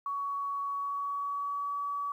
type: tone with pitch glide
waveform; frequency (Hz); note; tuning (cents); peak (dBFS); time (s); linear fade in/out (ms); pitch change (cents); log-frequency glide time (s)
sine; 1123 to 1140.7; C#6 to C#6; +22 to +49; -31; 0.06-2.12; 2; +27; 0.66-1.76
effects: 11-bit